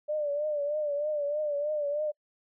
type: tone with vibrato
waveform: sine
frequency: 591 Hz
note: D5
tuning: 11 cents sharp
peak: -27 dBFS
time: 0.08-2.12 s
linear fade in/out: 20 ms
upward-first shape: triangle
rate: 3.2 Hz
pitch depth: 74 cents each way
effects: noise-tail reverb RT60 0.1 s tail -26 dB re dry